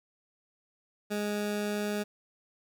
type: tone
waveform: 20% pulse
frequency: 207.6 Hz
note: G#3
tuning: in tune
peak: -25 dBFS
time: 1.1-2.04 s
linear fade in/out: 20 ms
effects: none